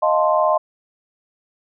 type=chord; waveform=sine; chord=F dominant seventh; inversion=third; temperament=equal; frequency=622.3 / 698.5 / 880 / 1046.5 Hz; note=Eb5 / F5 / A5 / C6; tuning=0 / 0 / 0 / 0 cents; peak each=-17 / -21 / -23 / -19 dBFS; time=0.02-0.58 s; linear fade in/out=10 ms; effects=none